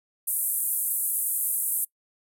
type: band-pass noise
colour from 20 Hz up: white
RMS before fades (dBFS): -27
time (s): 0.27-1.85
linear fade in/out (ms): 10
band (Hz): 8800 to 14000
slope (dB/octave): 48
effects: noise-tail reverb RT60 0.1 s tail -24 dB re dry